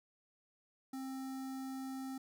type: tone with notch filter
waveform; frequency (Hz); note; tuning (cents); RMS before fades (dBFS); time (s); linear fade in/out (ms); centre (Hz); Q
square; 264.7; C4; +20; -43; 0.93-2.18; 5; 2700; 0.93
effects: none